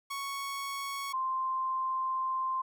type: tone pair in turn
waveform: sawtooth / sine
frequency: 1108.7 / 1045.9 Hz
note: C#6 / C6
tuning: 0 / -1 cents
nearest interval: minor second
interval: 101 cents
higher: first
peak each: -31 / -29 dBFS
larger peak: second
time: 0.1-1.13 / 1.13-2.62 s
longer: second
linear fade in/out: 10 ms
effects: none